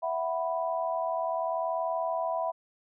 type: chord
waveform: sine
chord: E suspended second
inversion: none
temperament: equal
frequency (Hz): 659.3 / 740 / 987.8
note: E5 / F#5 / B5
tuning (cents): 0 / 0 / 0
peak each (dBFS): -30 / -34 / -33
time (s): 0.02-2.52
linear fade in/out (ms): 20
effects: none